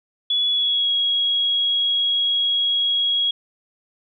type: tone with pitch glide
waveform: sine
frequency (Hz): 3400 to 3311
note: G#7 to G#7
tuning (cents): +40 to -6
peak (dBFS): -17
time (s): 0.3-3.31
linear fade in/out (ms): 5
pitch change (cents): -46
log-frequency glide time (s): 0.5-0.9
effects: none